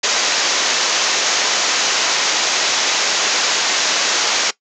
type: low-pass noise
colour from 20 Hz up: white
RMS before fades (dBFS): -17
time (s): 0.03-4.51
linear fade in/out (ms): 10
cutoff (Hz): 7000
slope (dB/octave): 96
effects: noise-tail reverb RT60 0.1 s tail -18 dB re dry + high-pass 400 Hz 12 dB/octave